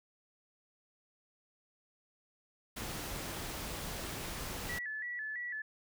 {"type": "noise", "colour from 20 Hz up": "pink", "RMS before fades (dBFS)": -41, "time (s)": [2.76, 4.79], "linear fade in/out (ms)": 10}
{"type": "tone with vibrato", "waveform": "sine", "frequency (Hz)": 1834, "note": "A#6", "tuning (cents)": -29, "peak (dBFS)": -37, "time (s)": [4.69, 5.62], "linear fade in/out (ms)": 5, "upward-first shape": "square", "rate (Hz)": 3, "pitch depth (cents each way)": 100}
{"effects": []}